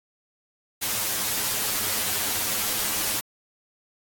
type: noise with comb filter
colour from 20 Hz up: white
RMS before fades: -26 dBFS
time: 0.81-3.21 s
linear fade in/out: 20 ms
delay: 9.5 ms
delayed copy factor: +0.85
effects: AAC 64 kbps